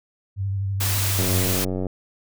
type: tone with vibrato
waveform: sine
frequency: 98 Hz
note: G2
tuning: in tune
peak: -22 dBFS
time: 0.36-1.56 s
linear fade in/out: 50 ms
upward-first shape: sine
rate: 12 Hz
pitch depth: 35 cents each way
type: noise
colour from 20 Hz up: white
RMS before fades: -25 dBFS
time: 0.8-1.65 s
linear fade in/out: 10 ms
type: click train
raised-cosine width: 2 ms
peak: -14 dBFS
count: 64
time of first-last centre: 1.19-1.867 s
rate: 93 Hz
effects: none